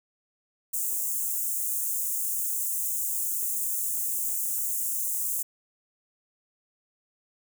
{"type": "high-pass noise", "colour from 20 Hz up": "white", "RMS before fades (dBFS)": -29, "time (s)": [0.73, 5.43], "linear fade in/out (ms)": 10, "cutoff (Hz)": 6800, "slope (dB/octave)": 48, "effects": []}